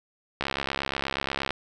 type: click train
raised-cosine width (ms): 0.3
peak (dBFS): -11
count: 76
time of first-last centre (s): 0.41-1.506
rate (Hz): 68.4
effects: none